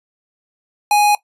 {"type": "tone", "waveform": "square", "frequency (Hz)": 830, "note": "G#5", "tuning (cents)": -1, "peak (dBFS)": -11, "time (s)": [0.91, 1.15], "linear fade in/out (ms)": 2, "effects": ["noise-tail reverb RT60 0.1 s tail -18 dB re dry", "resampled to 32000 Hz"]}